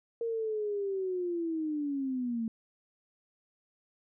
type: linear sweep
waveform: sine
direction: down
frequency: 466.2 to 221.6 Hz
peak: -30 dBFS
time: 0.21-2.48 s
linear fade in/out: 2 ms
effects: none